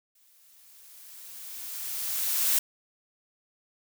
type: noise with exponential growth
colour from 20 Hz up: blue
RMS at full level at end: -23 dBFS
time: 0.15-2.59 s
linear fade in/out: 5 ms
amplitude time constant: 530 ms
effects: none